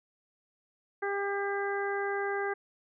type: harmonic tone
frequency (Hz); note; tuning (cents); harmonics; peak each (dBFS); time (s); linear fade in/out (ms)
400; G4; +35; 1 / 2 / 3 / 4 / 5; -32 / -36 / -40 / -36 / -41; 1.02-2.54; 10
effects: none